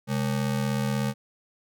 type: ring-modulated tone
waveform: square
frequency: 170 Hz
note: F3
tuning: 46 cents flat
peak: -22 dBFS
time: 0.07-1.14 s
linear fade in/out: 50 ms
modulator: 38.2 Hz
effects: none